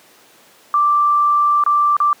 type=tone with dropouts; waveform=sine; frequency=1174.7 Hz; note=D6; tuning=in tune; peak=-11 dBFS; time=0.74-2.13 s; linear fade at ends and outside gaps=1 ms; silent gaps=1.638-1.663 / 1.967-2.002 s; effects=pink hiss -48 dBFS RMS until 2.2 s + high-pass 300 Hz 12 dB/octave